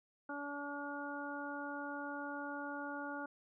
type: harmonic tone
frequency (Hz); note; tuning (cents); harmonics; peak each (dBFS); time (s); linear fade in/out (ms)
286.7; D4; -42; 1 / 2 / 3 / 4 / 5; -45 / -48 / -47 / -51 / -45; 0.29-3.26; 5
effects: none